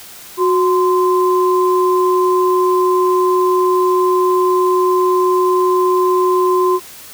sine tone pair together, 366.3 / 1036 Hz, F#4 / C6, -17 / -17 cents, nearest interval octave + tritone, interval 1800 cents, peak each -12 / -15 dBFS, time 0.37-6.8 s, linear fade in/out 50 ms, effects white hiss -36 dBFS RMS until 7.13 s

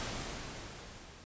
pink noise with level ramp, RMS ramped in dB -37 to -54 dBFS, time 0-1.24 s, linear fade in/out 0 ms, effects resampled to 16000 Hz

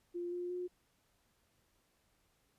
sine tone with pitch steps, 349.2 / 354.1 / 359 Hz, F4 / F4 / F4, 0 / +24 / +48 cents, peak -37 dBFS, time 0.14-0.68 s, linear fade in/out 20 ms, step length 180 ms, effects pink hiss -75 dBFS RMS until 2.58 s + resampled to 32000 Hz

